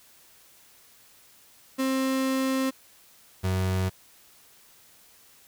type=tone pair in turn; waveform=35% pulse; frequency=264.5 / 93.51 Hz; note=C4 / F#2; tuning=+19 / +19 cents; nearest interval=octave + tritone; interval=1800 cents; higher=first; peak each=-22 dBFS; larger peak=neither; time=1.78-2.71 / 3.43-3.9 s; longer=first; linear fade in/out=20 ms; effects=white hiss -56 dBFS RMS until 5.47 s